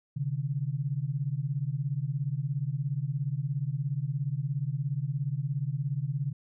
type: beating tone pair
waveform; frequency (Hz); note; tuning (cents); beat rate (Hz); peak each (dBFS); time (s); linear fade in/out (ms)
sine; 131.3 / 148.3; C3 / D3; +6 / +17; 17; -31; 0.16-6.33; 10
effects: none